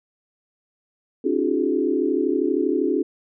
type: tone cluster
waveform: sine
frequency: 269.9 / 302.1 / 342.1 / 375.1 / 422.6 Hz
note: C#4 / D4 / F4 / F#4 / G#4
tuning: -46 / +49 / -36 / +24 / +30 cents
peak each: -25 dBFS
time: 1.24-3.03 s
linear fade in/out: 10 ms
effects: none